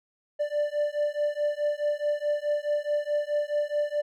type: beating tone pair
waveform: triangle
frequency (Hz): 587.3 / 592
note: D5 / D5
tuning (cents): 0 / +14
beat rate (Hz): 4.7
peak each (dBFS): -26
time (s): 0.39-4.02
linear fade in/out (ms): 20
effects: none